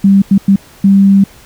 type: tone bursts at uneven times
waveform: sine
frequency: 196.5 Hz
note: G3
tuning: 4 cents sharp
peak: -3 dBFS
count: 4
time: 0.04-0.22 / 0.31-0.38 / 0.48-0.56 / 0.84-1.24 s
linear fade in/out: 5 ms
effects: pink hiss -40 dBFS RMS until 1.45 s